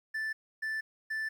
triangle tone bursts, 1760 Hz, A6, in tune, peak -30 dBFS, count 3, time 0.14-1.29 s, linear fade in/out 10 ms, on 190 ms, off 290 ms, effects 11-bit

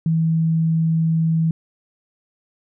sine tone, 162.3 Hz, E3, 27 cents flat, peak -15 dBFS, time 0.06-1.51 s, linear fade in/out 2 ms, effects none

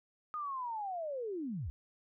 sine linear sweep, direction down, 1247 to 58.8 Hz, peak -36 dBFS, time 0.34-1.7 s, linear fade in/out 0 ms, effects none

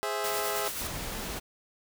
20% pulse chord, Ab augmented, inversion none, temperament equal, 415.3 / 523.3 / 659.3 Hz, Ab4 / C5 / E5, 0 / 0 / 0 cents, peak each -28 / -32 / -29 dBFS, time 0.03-0.68 s, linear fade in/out 0 ms
white noise with tremolo, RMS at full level -34 dBFS, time 0.24-0.87 s, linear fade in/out 0 ms, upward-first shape sine, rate 9.6 Hz, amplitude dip 40%
pink noise, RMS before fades -36 dBFS, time 0.8-1.4 s, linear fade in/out 20 ms
effects none

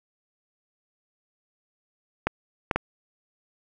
clicks, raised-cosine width 0.5 ms, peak -7 dBFS, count 3, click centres 2.27 / 2.712 / 2.76 s, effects none

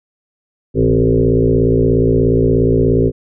sine tone with frequency modulation, 261.6 Hz, C4, in tune, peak -9 dBFS, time 0.74-3.12 s, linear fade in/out 50 ms, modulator 56.9 Hz, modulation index 3.6, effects none

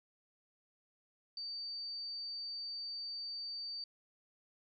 sine tone, 4610 Hz, D8, 33 cents flat, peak -40 dBFS, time 1.37-3.84 s, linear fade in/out 2 ms, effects none

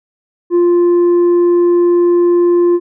sine tone with tanh clipping, 349 Hz, F4, 1 cent flat, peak -8 dBFS, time 0.5-2.8 s, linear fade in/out 50 ms, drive 3 dB, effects none

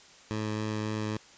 15% pulse tone with vibrato, 107.7 Hz, A2, 37 cents flat, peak -24 dBFS, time 0.31-1.17 s, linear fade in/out 0 ms, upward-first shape triangle, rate 3.6 Hz, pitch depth 11 cents each way, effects white hiss -54 dBFS RMS until 1.37 s + resampled to 16000 Hz

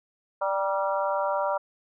harmonic tone with a mistuned harmonic, 196 Hz, G3, in tune, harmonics 3 / 4 / 5 / 6 / 7, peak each -27 / -32 / -29 / -34 / -34 dBFS, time 0.41-1.58 s, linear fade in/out 10 ms, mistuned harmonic 5, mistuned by -39 cents, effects none

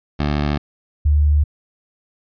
15% pulse / sine tone pair in turn, 73.42 / 74.02 Hz, D2 / D2, 0 / +14 cents, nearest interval unison, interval 14 cents, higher second, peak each -11 dBFS, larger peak neither, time 0.19-0.58 / 1.05-1.44 s, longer neither, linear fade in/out 10 ms, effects resampled to 11025 Hz

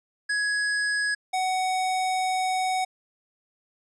square tone pair in turn, 1672 / 746.9 Hz, G#6 / F#5, +11 / +16 cents, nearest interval octave + major second, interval 1395 cents, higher first, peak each -24 dBFS, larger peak neither, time 0.29-1.15 / 1.33-2.85 s, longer second, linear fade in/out 10 ms, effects resampled to 24000 Hz

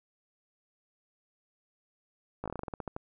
slowing click train, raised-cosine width 1 ms, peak -22 dBFS, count 13, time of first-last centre 2.44-2.964 s, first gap 17 ms, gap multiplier 1.16, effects none

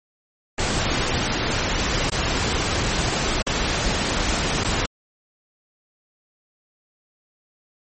pink noise with dropouts, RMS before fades -22 dBFS, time 0.58-4.86 s, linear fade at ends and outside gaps 5 ms, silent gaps 2.1-2.118 / 3.423-3.466 / 4.638-4.645 s, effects MP3 32 kbps

